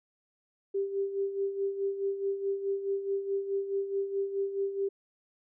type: tone with tremolo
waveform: sine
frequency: 394.3 Hz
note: G4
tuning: 10 cents sharp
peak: -26 dBFS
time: 0.74-4.89 s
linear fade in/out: 10 ms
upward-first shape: sine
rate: 4.7 Hz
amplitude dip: 65%
effects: none